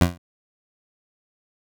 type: tone with exponential decay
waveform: 20% pulse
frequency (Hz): 87.31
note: F2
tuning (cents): 0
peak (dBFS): -6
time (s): 0.01-0.18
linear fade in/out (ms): 5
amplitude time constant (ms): 36
effects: none